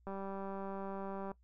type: click train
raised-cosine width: 1 ms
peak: -30 dBFS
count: 244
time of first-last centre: 0.07-1.316 s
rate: 195 Hz
effects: noise-tail reverb RT60 0.1 s tail -20 dB re dry + added 60 Hz sine -64 dBFS peak until 1.43 s